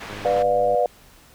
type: low-pass noise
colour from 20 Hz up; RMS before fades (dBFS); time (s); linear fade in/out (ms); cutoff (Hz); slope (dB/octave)
white; -36; 0-0.43; 10; 2200; 12
type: click train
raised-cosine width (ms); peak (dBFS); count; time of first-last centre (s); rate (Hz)
2; -26; 67; 0.1-0.747; 102
type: chord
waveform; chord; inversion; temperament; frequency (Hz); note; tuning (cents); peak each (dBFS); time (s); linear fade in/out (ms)
sine; B diminished; none; just; 493.9 / 592.7 / 711.2; B4 / D5 / F5; 0 / +16 / +31; -21; 0.25-0.86; 2
effects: pink hiss -51 dBFS RMS until 1.34 s